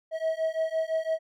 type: beating tone pair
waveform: triangle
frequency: 640 / 645.9 Hz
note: D#5 / E5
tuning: +49 / -35 cents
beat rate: 5.9 Hz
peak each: -27 dBFS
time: 0.11-1.19 s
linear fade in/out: 50 ms
effects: none